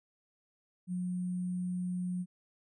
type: tone with sample-and-hold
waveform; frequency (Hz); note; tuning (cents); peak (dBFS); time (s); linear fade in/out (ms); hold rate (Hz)
sine; 180.1; F#3; -46; -32; 0.87-2.26; 50; 8820
effects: resampled to 22050 Hz